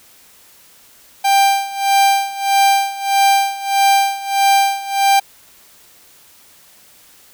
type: tone with tremolo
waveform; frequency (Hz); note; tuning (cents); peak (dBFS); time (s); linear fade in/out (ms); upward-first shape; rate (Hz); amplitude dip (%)
45% pulse; 790; G5; +13; -9; 1.24-5.2; 10; sine; 1.6; 85
effects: white hiss -47 dBFS RMS until 7.33 s